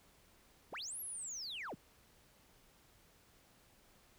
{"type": "linear two-way sweep", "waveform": "sine", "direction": "up then down", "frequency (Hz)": [57.8, 11600, 57.8], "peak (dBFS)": -40, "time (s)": [0.72, 1.75], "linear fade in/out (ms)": 10, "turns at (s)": 1, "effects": ["tanh soft clip ceiling -40 dBFS", "pink hiss -67 dBFS RMS until 4.18 s"]}